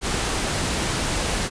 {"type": "noise", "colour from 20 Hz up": "pink", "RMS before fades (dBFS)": -24, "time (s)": [0.01, 1.5], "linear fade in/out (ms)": 50, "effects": ["resampled to 22050 Hz"]}